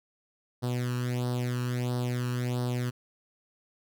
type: tone with flanger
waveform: sawtooth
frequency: 123.47 Hz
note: B2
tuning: in tune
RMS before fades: -30 dBFS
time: 0.62-2.91 s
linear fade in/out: 20 ms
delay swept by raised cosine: 0.21 to 0.72 ms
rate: 1.5 Hz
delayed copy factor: +0.8
effects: none